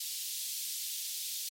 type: high-pass noise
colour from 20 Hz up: pink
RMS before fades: -38 dBFS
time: 0-1.49 s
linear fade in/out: 5 ms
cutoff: 3500 Hz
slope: 24 dB/octave
effects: MP3 64 kbps